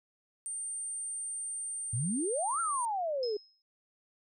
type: tone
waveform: sine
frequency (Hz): 8830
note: C#9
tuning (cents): -8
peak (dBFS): -35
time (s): 0.46-2.85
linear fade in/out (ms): 0
type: exponential two-way sweep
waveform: sine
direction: up then down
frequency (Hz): 103.7 to 1400 to 402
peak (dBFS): -30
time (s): 1.93-3.37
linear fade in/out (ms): 5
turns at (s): 2.6
type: tone with exponential decay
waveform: sine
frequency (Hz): 5140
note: E8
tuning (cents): -45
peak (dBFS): -35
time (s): 3.23-3.62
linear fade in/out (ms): 1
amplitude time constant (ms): 83
effects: none